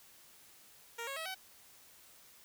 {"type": "tone with pitch steps", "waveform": "10% pulse", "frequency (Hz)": [466.2, 548, 644.2, 757.3], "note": ["A#4", "C#5", "E5", "F#5"], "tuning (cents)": [0, -20, -40, 40], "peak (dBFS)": -31, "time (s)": [0.98, 1.348], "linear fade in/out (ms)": 10, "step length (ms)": 92, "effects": ["white hiss -60 dBFS RMS until 2.44 s"]}